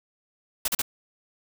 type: noise bursts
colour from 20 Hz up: white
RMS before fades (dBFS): -25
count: 3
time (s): 0.65-0.819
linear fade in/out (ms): 5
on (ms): 31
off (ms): 38
effects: none